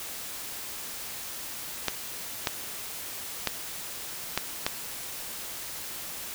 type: clicks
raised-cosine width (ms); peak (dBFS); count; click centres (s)
0.2; -7; 5; 1.883 / 2.472 / 3.473 / 4.376 / 4.665
effects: white hiss -38 dBFS RMS until 6.34 s